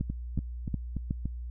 two click trains, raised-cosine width 5 ms, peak -20 / -17 dBFS, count 5 / 4, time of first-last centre 0.1-1.256 / 0.01-1.109 s, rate 3.46 / 2.73 Hz, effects added 60 Hz sine -35 dBFS peak until 1.5 s

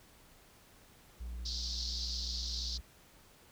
triangle tone, 59.3 Hz, A#1, 30 cents sharp, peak -37 dBFS, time 1.2-2.81 s, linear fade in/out 10 ms
pink band-pass noise, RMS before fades -40 dBFS, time 1.45-2.78 s, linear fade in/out 10 ms, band 4100 to 5300 Hz, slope 48 dB/octave
effects pink hiss -61 dBFS RMS until 3.51 s

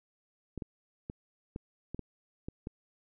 clicks, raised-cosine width 3 ms, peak -25 dBFS, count 8, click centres 0.577 / 0.622 / 1.099 / 1.561 / 1.946 / 1.993 / 2.485 / 2.671 s, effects none

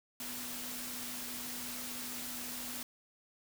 sine tone in noise, 245.8 Hz, B3, 8 cents flat, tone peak -49 dBFS, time 0.2-2.83 s, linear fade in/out 2 ms, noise white, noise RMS -42 dBFS, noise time 0.2-2.83 s, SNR -10 dB, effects none

